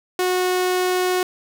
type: tone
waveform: sawtooth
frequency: 365.5 Hz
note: F#4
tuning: 21 cents flat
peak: -14 dBFS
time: 0.19-1.23 s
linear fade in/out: 2 ms
effects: none